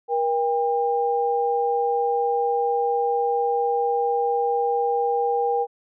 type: tone pair together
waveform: sine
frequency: 475.7 / 800 Hz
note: A#4 / G5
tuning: +35 / +35 cents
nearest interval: major sixth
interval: 900 cents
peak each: -22 dBFS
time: 0.08-5.67 s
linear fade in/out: 50 ms
effects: none